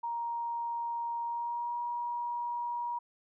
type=tone with pitch glide; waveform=sine; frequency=938 to 955.5 Hz; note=A#5 to A#5; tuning=+11 to +43 cents; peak=-32 dBFS; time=0.03-2.99 s; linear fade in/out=10 ms; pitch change=+32 cents; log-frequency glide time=1.24-1.78 s; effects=none